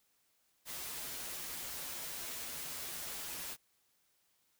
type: noise with comb filter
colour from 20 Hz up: white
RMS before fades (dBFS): -43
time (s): 0.65-3.57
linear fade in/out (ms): 50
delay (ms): 10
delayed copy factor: -0.6
effects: white hiss -75 dBFS RMS until 4.59 s